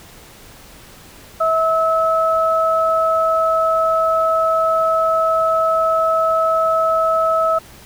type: tone pair together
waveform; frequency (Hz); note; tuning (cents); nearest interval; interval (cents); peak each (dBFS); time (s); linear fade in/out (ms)
sine; 648 / 1296; E5 / E6; -30 / -30; octave; 1200; -16; 1.4-7.59; 10
effects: pink hiss -42 dBFS RMS until 7.85 s